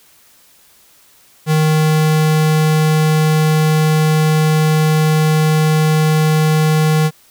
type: tone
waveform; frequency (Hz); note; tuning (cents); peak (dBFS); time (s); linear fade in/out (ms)
square; 155.56; D#3; 0; -11; 1.46-7.11; 50
effects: white hiss -49 dBFS RMS until 7.3 s